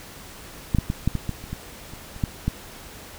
clicks, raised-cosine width 5 ms, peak -7 / -7 / -11 / -7 / -12 / -13 / -26 / -17 / -27 / -26 / -9 / -9 dBFS, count 12, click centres 0.748 / 0.786 / 0.901 / 1.076 / 1.153 / 1.293 / 1.44 / 1.53 / 1.936 / 2.163 / 2.238 / 2.48 s, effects pink hiss -42 dBFS RMS until 3.18 s

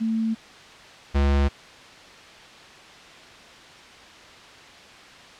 sine / square tone pair in turn, 223.5 / 70.05 Hz, A3 / C#2, +27 / +19 cents, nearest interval octave + minor sixth, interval 2008 cents, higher first, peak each -21 / -18 dBFS, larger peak second, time 0-0.35 / 1.14-1.49 s, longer neither, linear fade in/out 20 ms, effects white hiss -45 dBFS RMS until 5.39 s + low-pass 4000 Hz 12 dB/octave

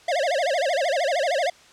square tone with vibrato, 620 Hz, D#5, 6 cents flat, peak -21 dBFS, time 0.08-1.5 s, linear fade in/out 5 ms, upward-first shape sine, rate 13 Hz, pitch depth 270 cents each way, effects white hiss -51 dBFS RMS until 1.72 s + low-pass 6000 Hz 12 dB/octave

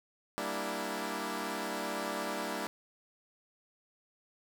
10% pulse chord, E half-diminished seventh, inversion first, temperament equal, 196 / 233.1 / 293.7 / 329.6 Hz, G3 / Bb3 / D4 / E4, 0 / 0 / 0 / 0 cents, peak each -32 dBFS, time 0.38-2.67 s, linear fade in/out 0 ms, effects none

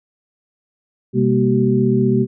sine tone cluster, 128.9 / 202.6 / 237.8 / 381.9 Hz, C3 / G#3 / A#3 / G4, -26 / -43 / +35 / -45 cents, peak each -18 dBFS, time 1.13-2.27 s, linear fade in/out 50 ms, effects none

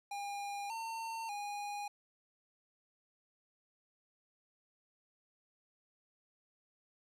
square tone with pitch steps, 808 / 906 / 820 Hz, G#5 / A#5 / G#5, -48 / -50 / -22 cents, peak -40 dBFS, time 0.11-1.88 s, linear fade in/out 5 ms, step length 590 ms, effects low-pass 11000 Hz 12 dB/octave + 11-bit

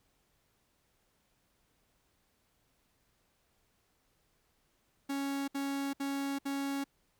45% pulse tone bursts, 277.2 Hz, C#4, in tune, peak -33 dBFS, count 4, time 5.09-6.842 s, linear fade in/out 10 ms, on 390 ms, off 64 ms, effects pink hiss -74 dBFS RMS until 7.19 s

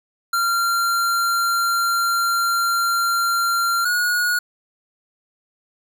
square tone pair in turn, 1380 / 1449.5 Hz, F6 / F#6, -21 / -36 cents, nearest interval minor second, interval 85 cents, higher second, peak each -18 dBFS, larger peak neither, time 0.33-3.85 / 3.85-4.39 s, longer first, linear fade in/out 5 ms, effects none

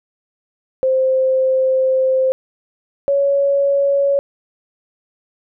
sine tone pair in turn, 523 / 559 Hz, C5 / C#5, -1 / +14 cents, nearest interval minor second, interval 115 cents, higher second, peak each -12 dBFS, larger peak neither, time 0.83-2.32 / 3.08-4.19 s, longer first, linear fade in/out 0 ms, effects none

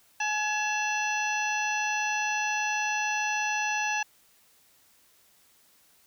harmonic tone with a mistuned harmonic, 845 Hz, G#5, 30 cents sharp, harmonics 1 / 2 / 3 / 4 / 5 / 6 / 7, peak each -30 / -31 / -31 / -44 / -45 / -47 / -37 dBFS, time 0.2-4.03 s, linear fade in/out 5 ms, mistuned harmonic 3, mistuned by +94 cents, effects white hiss -62 dBFS RMS until 6.06 s

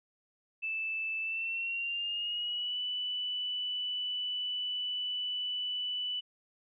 sine tone with pitch glide, 2637 to 2977 Hz, E7 to F#7, 0 to +10 cents, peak -32 dBFS, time 0.62-6.21 s, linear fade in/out 20 ms, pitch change +210 cents, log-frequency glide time 1.21-2.79 s, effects none

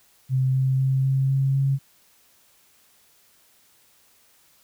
sine tone with pitch steps, 130.81 / 131.95 / 133.1 / 134.25 / 135.42 / 136.6 Hz, C3 / C3 / C3 / C3 / C#3 / C#3, 0 / +15 / +30 / +45 / -40 / -25 cents, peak -18 dBFS, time 0.29-1.79 s, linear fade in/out 50 ms, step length 250 ms, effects white hiss -59 dBFS RMS until 4.63 s

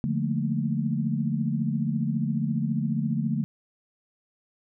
sine chord, Bb major seventh, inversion first, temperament just, 145.68 / 174.81 / 218.5 / 233.1 Hz, D3 / F3 / A3 / Bb3, -14 / +2 / -12 / 0 cents, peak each -28 / -31 / -28 / -31 dBFS, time 0.04-3.44 s, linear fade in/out 0 ms, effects none

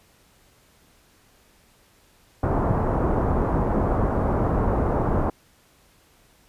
pink low-pass noise, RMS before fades -22 dBFS, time 2.43-5.3 s, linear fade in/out 5 ms, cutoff 1100 Hz, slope 24 dB/octave, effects pink hiss -58 dBFS RMS until 6.48 s + resampled to 32000 Hz

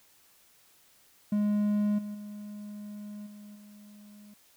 triangle tone with level steps, 207.7 Hz, G#3, in tune, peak -22 / -33 / -37 / -43 / -47 dBFS, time 1.32-4.34 s, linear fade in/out 5 ms, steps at 1.98 / 2.14 / 3.26 / 3.55 s, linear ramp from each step 10 ms, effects white hiss -62 dBFS RMS until 4.56 s

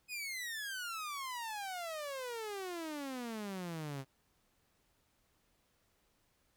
sawtooth exponential sweep, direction down, 2533 to 130.81 Hz, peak -36 dBFS, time 0.08-4.05 s, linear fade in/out 50 ms, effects pink hiss -75 dBFS RMS until 6.56 s

